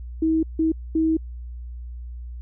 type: tone bursts at uneven times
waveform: sine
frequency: 320.3 Hz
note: E4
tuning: 50 cents flat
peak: -17 dBFS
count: 3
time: 0.22-0.43 / 0.59-0.72 / 0.95-1.17 s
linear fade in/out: 5 ms
effects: added 60 Hz sine -32 dBFS peak until 2.41 s